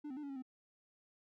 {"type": "tone with pitch steps", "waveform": "triangle", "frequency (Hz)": [296.4, 258.9, 298.5, 281.8, 272.6, 258.2], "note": ["D4", "C4", "D4", "C#4", "C#4", "C4"], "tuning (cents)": [16, -18, 28, 29, -29, -23], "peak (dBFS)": -40, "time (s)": [0.04, 0.424], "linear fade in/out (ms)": 10, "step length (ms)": 64, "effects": []}